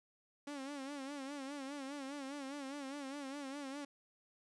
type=tone with vibrato; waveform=sawtooth; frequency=278.1 Hz; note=C#4; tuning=6 cents sharp; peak=-39 dBFS; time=0.47-3.85 s; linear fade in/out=5 ms; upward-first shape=sine; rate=4.9 Hz; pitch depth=90 cents each way; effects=resampled to 22050 Hz + 11-bit